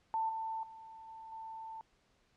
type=tone with level steps; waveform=sine; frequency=891 Hz; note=A5; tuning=22 cents sharp; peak=-31 / -36 / -49 / -47 / -43 dBFS; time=0.14-1.81 s; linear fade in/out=0 ms; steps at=0.29 / 0.63 / 1.08 / 1.32 s; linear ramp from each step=2 ms; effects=pink hiss -72 dBFS RMS until 2.36 s + low-pass 6000 Hz 12 dB/octave

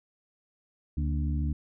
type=harmonic tone with a mistuned harmonic; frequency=73.42 Hz; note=D2; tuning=in tune; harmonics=1 / 2 / 3 / 4; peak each=-27 / -33 / -37 / -39 dBFS; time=0.97-1.53 s; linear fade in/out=5 ms; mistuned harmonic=3; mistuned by=+73 cents; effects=none

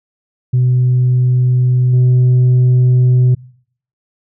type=tone with level steps; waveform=sine; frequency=125.7 Hz; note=B2; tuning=31 cents sharp; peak=-7 / -4 dBFS; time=0.53-3.35 s; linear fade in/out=10 ms; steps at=1.93 s; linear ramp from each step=5 ms; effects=noise-tail reverb RT60 0.6 s tail -25 dB re dry + tanh soft clip ceiling -6 dBFS

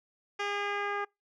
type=tone with low-pass filter sweep; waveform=10% pulse; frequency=406.8 Hz; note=G#4; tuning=36 cents flat; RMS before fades=-33 dBFS; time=0.39-1.05 s; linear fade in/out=10 ms; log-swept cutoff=4000 to 1500 Hz; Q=1.2; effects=noise-tail reverb RT60 0.2 s tail -25 dB re dry

